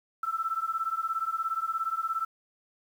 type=beating tone pair; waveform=sine; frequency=1318.5 / 1335.5 Hz; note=E6 / E6; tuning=0 / +22 cents; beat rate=17 Hz; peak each=-31 dBFS; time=0.23-2.25 s; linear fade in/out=5 ms; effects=9-bit